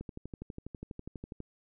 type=click train; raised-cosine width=3 ms; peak=-28 dBFS; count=18; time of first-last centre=0.01-1.403 s; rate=12.2 Hz; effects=none